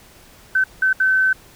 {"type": "tone bursts at uneven times", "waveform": "sine", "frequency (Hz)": 1530, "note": "G6", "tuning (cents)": -42, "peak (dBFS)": -13, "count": 3, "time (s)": [[0.55, 0.64], [0.82, 0.93], [1, 1.33]], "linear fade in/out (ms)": 5, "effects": ["pink hiss -47 dBFS RMS until 1.55 s"]}